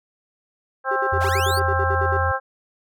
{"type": "harmonic tone", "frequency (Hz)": 265.1, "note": "C4", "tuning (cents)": 23, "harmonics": [2, 3, 4, 5, 6], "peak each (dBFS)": [-26, -26, -26, -26, -26], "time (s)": [0.84, 2.4], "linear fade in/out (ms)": 50}
{"type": "tone bursts", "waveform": "triangle", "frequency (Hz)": 393.9, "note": "G4", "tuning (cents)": 8, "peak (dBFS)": -23, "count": 12, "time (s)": [0.91, 2.172], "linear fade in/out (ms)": 5, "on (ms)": 52, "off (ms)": 58}
{"type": "tone with pitch glide", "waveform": "sine", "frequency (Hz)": [87.31, 86.61], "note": ["F2", "F2"], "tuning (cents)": [0, -14], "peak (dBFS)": -22, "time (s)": [1.12, 2.32], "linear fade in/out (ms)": 10, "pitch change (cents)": -14, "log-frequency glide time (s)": [1.52, 2.02]}
{"type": "linear sweep", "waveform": "sawtooth", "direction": "up", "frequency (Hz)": [435.7, 4800], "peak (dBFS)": -24, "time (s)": [1.2, 1.6], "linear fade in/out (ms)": 20}
{"effects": []}